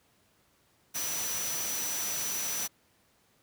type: tone in noise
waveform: sine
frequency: 5920 Hz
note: F#8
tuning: in tune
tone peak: -34 dBFS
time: 0.94-2.68 s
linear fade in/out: 20 ms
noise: white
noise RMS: -35 dBFS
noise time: 0.94-2.68 s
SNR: -2 dB
effects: pink hiss -67 dBFS RMS until 3.42 s + high-pass 80 Hz 12 dB/octave